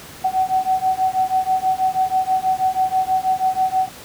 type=beating tone pair; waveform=sine; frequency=750 / 756.2 Hz; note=F#5 / F#5; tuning=+23 / +38 cents; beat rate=6.2 Hz; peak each=-19 dBFS; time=0.24-3.89 s; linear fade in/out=10 ms; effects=pink hiss -38 dBFS RMS until 4.04 s + high-pass 80 Hz 12 dB/octave